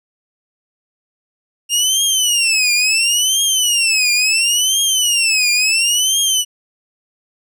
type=tone with vibrato; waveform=20% pulse; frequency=2794 Hz; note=F7; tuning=in tune; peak=-7 dBFS; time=1.69-6.45 s; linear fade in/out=50 ms; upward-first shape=triangle; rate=0.72 Hz; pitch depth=270 cents each way; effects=none